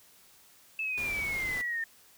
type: exponential sweep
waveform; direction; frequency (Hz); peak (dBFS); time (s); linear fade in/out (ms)
sine; down; 2637 to 1804; -30; 0.79-1.84; 2
type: noise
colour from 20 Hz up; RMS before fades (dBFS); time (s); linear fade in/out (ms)
pink; -42; 0.97-1.62; 10
effects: white hiss -59 dBFS RMS until 2.17 s